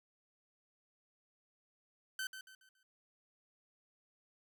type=tone with echo; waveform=sawtooth; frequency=1534 Hz; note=G6; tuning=38 cents flat; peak=-34 dBFS; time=2.19-2.27 s; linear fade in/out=2 ms; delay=140 ms; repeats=4; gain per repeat=-9 dB; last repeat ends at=2.83 s; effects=none